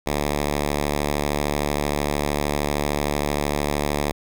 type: tone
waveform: 5% pulse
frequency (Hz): 73.1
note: D2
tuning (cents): -7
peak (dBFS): -10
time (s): 0.06-4.12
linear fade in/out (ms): 10
effects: none